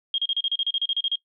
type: tone bursts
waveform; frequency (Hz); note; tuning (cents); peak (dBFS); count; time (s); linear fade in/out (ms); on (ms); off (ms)
sine; 3241; G#7; -43; -20; 14; 0.14-1.156; 2; 41; 34
effects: noise-tail reverb RT60 0.1 s tail -21 dB re dry